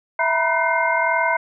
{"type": "tone cluster", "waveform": "sine", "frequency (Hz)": [660, 944, 986, 1516, 2114], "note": ["E5", "A#5", "B5", "F#6", "C7"], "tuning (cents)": [2, 22, -3, 42, 17], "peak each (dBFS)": -23, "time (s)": [0.19, 1.37], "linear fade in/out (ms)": 5, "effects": []}